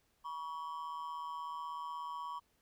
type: ring-modulated tone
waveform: triangle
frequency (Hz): 1046.5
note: C6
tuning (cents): 0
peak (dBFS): -35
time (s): 0.24-2.4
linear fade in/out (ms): 20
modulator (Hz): 78.2
effects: pink hiss -75 dBFS RMS until 2.61 s